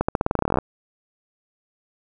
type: accelerating click train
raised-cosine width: 1 ms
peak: -5 dBFS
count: 17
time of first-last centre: 0.01-0.586 s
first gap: 75 ms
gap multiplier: 0.89
effects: none